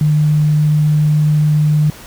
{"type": "tone", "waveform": "sine", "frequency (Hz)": 151.2, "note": "D#3", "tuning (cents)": -49, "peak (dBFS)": -9, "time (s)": [0.01, 1.9], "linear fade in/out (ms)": 2, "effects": ["pink hiss -36 dBFS RMS until 2.06 s"]}